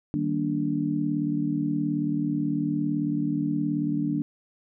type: chord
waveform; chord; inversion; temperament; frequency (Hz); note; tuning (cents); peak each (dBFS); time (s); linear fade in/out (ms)
sine; Eb major seventh; none; just; 155.56 / 194.45 / 233.3 / 291.7; Eb3 / G3 / Bb3 / D4; 0 / -14 / +2 / -12; -30 / -32 / -31 / -26; 0.14-4.22; 0
effects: none